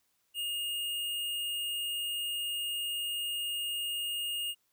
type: tone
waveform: square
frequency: 2843 Hz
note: F7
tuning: 30 cents sharp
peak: -33 dBFS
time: 0.34-4.55 s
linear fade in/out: 50 ms
effects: white hiss -75 dBFS RMS until 4.72 s